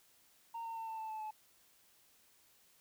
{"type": "tone with pitch steps", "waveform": "sine", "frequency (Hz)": [921, 910.9, 901, 891.2, 881.4, 871.8, 862.3], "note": ["A#5", "A#5", "A5", "A5", "A5", "A5", "A5"], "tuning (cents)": [-21, -40, 41, 22, 3, -16, -35], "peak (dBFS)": -38, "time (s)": [0.54, 1.31], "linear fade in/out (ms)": 10, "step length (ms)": 110, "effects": ["tanh soft clip ceiling -39 dBFS", "white hiss -68 dBFS RMS until 2.8 s"]}